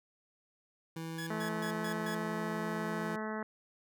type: tone with pitch glide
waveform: 25% pulse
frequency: 163.3 to 168.38 Hz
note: E3 to E3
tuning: -16 to +37 cents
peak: -35 dBFS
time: 0.96-3.16 s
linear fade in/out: 5 ms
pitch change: +53 cents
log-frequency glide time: 1.16-1.83 s
type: tone bursts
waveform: sawtooth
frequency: 1688 Hz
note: G#6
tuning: 28 cents sharp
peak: -37 dBFS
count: 5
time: 1.18-2.15 s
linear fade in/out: 5 ms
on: 90 ms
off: 130 ms
type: harmonic tone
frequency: 216.4 Hz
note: A3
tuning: 29 cents flat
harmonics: 1 / 2 / 3 / 4 / 5 / 6 / 7 / 8 / 9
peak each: -39 / -42 / -44 / -45 / -46 / -47 / -47 / -48 / -49 dBFS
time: 1.3-3.43 s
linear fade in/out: 2 ms
effects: none